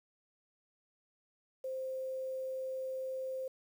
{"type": "tone with quantisation", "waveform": "sine", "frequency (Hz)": 523, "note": "C5", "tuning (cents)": -1, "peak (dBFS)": -36, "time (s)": [1.64, 3.48], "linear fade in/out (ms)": 5, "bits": 10, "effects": []}